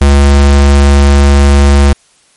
square tone, 70.4 Hz, C#2, 27 cents sharp, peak -3 dBFS, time 0.01-1.93 s, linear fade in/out 5 ms, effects white hiss -48 dBFS RMS until 2.36 s + MP3 48 kbps

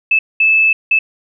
sine tone bursts at uneven times, 2619 Hz, E7, 12 cents flat, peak -8 dBFS, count 3, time 0.11-0.19 / 0.4-0.73 / 0.91-0.99 s, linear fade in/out 5 ms, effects none

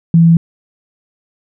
sine tone, 166.5 Hz, E3, 18 cents sharp, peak -4 dBFS, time 0.14-0.37 s, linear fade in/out 2 ms, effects none

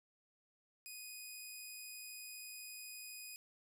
10% pulse tone, 2489 Hz, D#7, in tune, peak -39 dBFS, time 0.86-3.36 s, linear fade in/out 0 ms, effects none

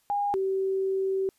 sine tone pair in turn, 814 / 384.2 Hz, G#5 / G4, -35 / -35 cents, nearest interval octave + minor second, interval 1300 cents, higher first, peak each -24 dBFS, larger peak neither, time 0.1-0.34 / 0.34-1.29 s, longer second, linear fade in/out 0 ms, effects white hiss -68 dBFS RMS until 1.38 s + resampled to 32000 Hz

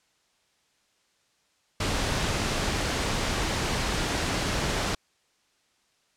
pink noise, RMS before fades -27 dBFS, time 1.8-4.95 s, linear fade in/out 5 ms, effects white hiss -68 dBFS RMS until 6.16 s + low-pass 7000 Hz 12 dB/octave

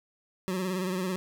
25% pulse tone with vibrato, 185 Hz, F#3, in tune, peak -25 dBFS, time 0.48-1.16 s, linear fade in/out 0 ms, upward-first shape sine, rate 18 Hz, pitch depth 58 cents each way, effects none

